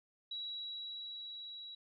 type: tone with level ramp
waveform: sine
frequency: 3893 Hz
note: B7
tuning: 26 cents flat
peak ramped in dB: -39 to -46 dBFS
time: 0.31-1.75 s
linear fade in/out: 5 ms
effects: none